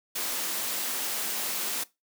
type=high-pass noise; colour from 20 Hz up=white; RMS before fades=-31 dBFS; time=0.15-1.84 s; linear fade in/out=10 ms; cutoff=190 Hz; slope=24 dB/octave; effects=noise-tail reverb RT60 0.2 s tail -19 dB re dry